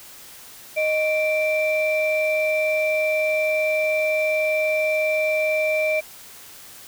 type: tone pair together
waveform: sine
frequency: 621.6 / 2349 Hz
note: D#5 / D7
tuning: -2 / 0 cents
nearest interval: octave + major seventh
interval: 2302 cents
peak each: -19 / -22 dBFS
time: 0.76-6.01 s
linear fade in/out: 20 ms
effects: tanh soft clip ceiling -13 dBFS + white hiss -43 dBFS RMS until 6.87 s